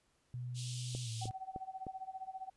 sine tone with pitch glide, 123.47 to 112.57 Hz, B2 to A2, 0 to +40 cents, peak -39 dBFS, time 0.34-1.31 s, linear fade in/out 0 ms, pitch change -160 cents, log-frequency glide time 1.03-1.1 s
pink band-pass noise, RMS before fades -48 dBFS, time 0.54-1.3 s, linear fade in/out 50 ms, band 2900 to 10000 Hz, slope 48 dB/octave
click train, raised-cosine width 2 ms, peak -30 dBFS, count 4, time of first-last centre 0.95-1.867 s, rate 3.27 Hz
sine tone with tremolo, 760 Hz, F#5, 46 cents sharp, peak -39 dBFS, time 1.21-2.5 s, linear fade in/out 10 ms, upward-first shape sine, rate 15 Hz, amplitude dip 90%
effects pink hiss -75 dBFS RMS until 2.56 s + resampled to 24000 Hz

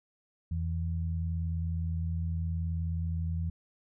sine tone pair together, 84.34 / 163.6 Hz, E2 / E3, +40 / -13 cents, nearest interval major seventh, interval 1147 cents, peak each -30 / -36 dBFS, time 0.51-3.5 s, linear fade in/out 5 ms, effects none

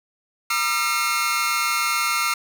sawtooth tone cluster, 950 / 1210 / 1357 / 2153 Hz, A#5 / D#6 / E6 / C7, +33 / -49 / +50 / +49 cents, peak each -29 / -23 / -20 / -21 dBFS, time 0.5-2.34 s, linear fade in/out 5 ms, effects none

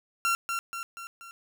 30% pulse tone with echo, 1368 Hz, F6, 36 cents flat, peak -21 dBFS, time 0.25-0.35 s, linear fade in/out 0 ms, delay 240 ms, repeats 4, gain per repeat -5 dB, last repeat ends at 1.31 s, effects none

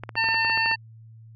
clicks, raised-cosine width 0.5 ms, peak -18 dBFS, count 11, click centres 0.036 / 0.092 / 0.155 / 0.242 / 0.288 / 0.344 / 0.448 / 0.498 / 0.575 / 0.66 / 0.714 s
harmonic tone, 901 Hz, A5, 41 cents sharp, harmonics 1 / 2 / 3 / 5, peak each -27 / -24 / -25 / -29 dBFS, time 0.16-0.76 s, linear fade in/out 20 ms
effects added 112 Hz sine -44 dBFS peak until 1.35 s

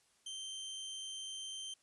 sawtooth tone, 3128 Hz, G7, 4 cents flat, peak -39 dBFS, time 0.26-1.74 s, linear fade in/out 5 ms, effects white hiss -72 dBFS RMS until 1.82 s + resampled to 24000 Hz

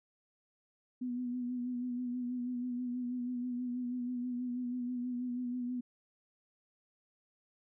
sine tone with vibrato, 246.9 Hz, B3, in tune, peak -34 dBFS, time 1.01-5.81 s, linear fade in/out 10 ms, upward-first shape sine, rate 6.2 Hz, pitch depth 34 cents each way, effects none

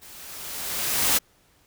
white noise with level ramp, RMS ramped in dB -46 to -19 dBFS, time 0.01-1.19 s, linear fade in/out 20 ms, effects pink hiss -61 dBFS RMS until 1.66 s

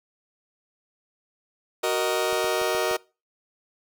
sawtooth chord, D# minor, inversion first, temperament just, 373.4 / 466.7 / 622.3 Hz, F#4 / A#4 / D#5, +16 / +2 / 0 cents, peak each -23 dBFS, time 1.83-2.97 s, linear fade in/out 10 ms
clicks, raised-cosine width 2 ms, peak -29 dBFS, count 5, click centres 2.328 / 2.444 / 2.616 / 2.749 / 2.912 s
effects noise-tail reverb RT60 0.3 s tail -23 dB re dry

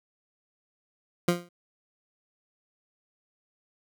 20% pulse tone with exponential decay, 174.61 Hz, F3, in tune, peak -13 dBFS, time 1.28-1.49 s, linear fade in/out 5 ms, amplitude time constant 44 ms, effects none

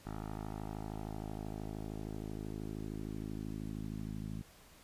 10% pulse tone with low-pass filter sweep, 53 Hz, G#1, 36 cents sharp, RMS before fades -42 dBFS, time 0.05-4.42 s, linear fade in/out 10 ms, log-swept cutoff 1200 to 200 Hz, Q 1.6, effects pink hiss -60 dBFS RMS until 4.83 s + resampled to 32000 Hz

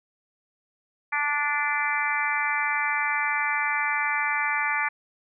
harmonic tone, 292.3 Hz, D4, 8 cents flat, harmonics 3 / 4 / 5 / 6 / 7 / 8, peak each -30 / -31 / -32 / -29 / -29 / -30 dBFS, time 1.12-4.89 s, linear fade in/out 10 ms, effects none

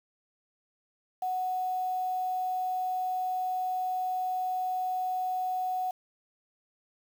sine tone with quantisation, 740 Hz, F#5, in tune, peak -28 dBFS, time 1.22-5.91 s, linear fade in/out 5 ms, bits 8, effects none

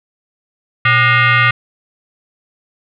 sine tone with frequency modulation, 120.7 Hz, B2, 39 cents flat, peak -8 dBFS, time 0.85-1.51 s, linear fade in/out 5 ms, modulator 664 Hz, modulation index 3.7, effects none

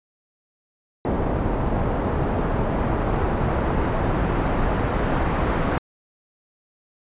pink noise with low-pass filter sweep, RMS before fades -22 dBFS, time 1.05-5.78 s, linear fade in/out 0 ms, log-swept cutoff 820 to 1400 Hz, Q 0.8, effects resampled to 8000 Hz

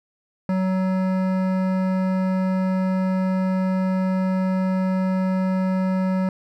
sine tone with hard clipping, 187.4 Hz, F#3, 22 cents sharp, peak -21 dBFS, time 0.49-6.29 s, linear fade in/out 2 ms, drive 15 dB, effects none

